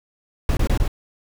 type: noise bursts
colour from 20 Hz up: brown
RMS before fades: -18 dBFS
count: 4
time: 0.49-0.879 s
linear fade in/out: 2 ms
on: 80 ms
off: 23 ms
effects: none